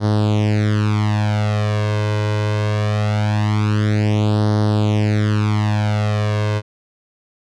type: tone with flanger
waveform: sawtooth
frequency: 105.6 Hz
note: G#2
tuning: 29 cents sharp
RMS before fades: -17 dBFS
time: 0-6.62 s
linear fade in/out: 50 ms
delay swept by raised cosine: 0.2 to 2 ms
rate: 0.22 Hz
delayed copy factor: +0.85
effects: low-pass 5000 Hz 12 dB/octave